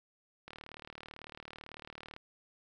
click train, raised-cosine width 0.3 ms, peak -30 dBFS, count 65, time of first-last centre 0.48-2.164 s, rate 38 Hz, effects none

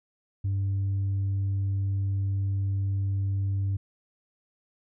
sine tone, 98 Hz, G2, in tune, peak -22 dBFS, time 0.44-3.77 s, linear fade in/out 10 ms, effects tanh soft clip ceiling -23 dBFS

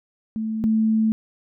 sine tone pair in turn, 220 / 220 Hz, A3 / A3, 0 / 0 cents, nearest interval unison, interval 0 cents, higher neither, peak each -23 / -16 dBFS, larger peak second, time 0.36-0.64 / 0.64-1.12 s, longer second, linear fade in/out 0 ms, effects none

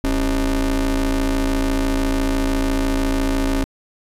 40% pulse ring-modulated tone, 120 Hz, B2, 49 cents flat, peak -13 dBFS, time 0.04-3.64 s, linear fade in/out 0 ms, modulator 153 Hz, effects resampled to 32000 Hz

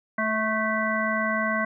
harmonic tone with a mistuned harmonic, 219.2 Hz, A3, 6 cents flat, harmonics 1 / 3 / 5 / 7 / 9, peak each -29 / -29 / -29 / -29 / -29 dBFS, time 0.18-1.65 s, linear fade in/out 5 ms, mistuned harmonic 3, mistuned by -17 cents, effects none

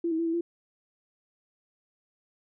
sine tone with pitch steps, 338.3 / 321.6 / 334 / 328.7 / 341.1 Hz, E4 / E4 / E4 / E4 / F4, +45 / -43 / +23 / -5 / -41 cents, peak -25 dBFS, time 0.04-0.41 s, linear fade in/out 5 ms, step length 74 ms, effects none

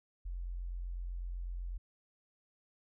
sine tone, 44 Hz, F1, 14 cents sharp, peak -37 dBFS, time 0.25-1.78 s, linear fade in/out 10 ms, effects none

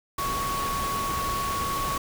sine tone in noise, 1114 Hz, C#6, 8 cents sharp, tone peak -27 dBFS, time 0.18-1.98 s, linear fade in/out 5 ms, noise pink, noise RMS -32 dBFS, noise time 0.18-1.98 s, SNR +2 dB, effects none

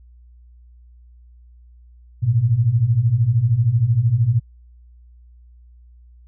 sine beating tone pair, 108 / 121 Hz, A2 / B2, -32 / -35 cents, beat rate 13 Hz, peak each -19 / -15 dBFS, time 2.22-4.4 s, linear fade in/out 20 ms, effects added 60 Hz sine -44 dBFS peak until 6.27 s

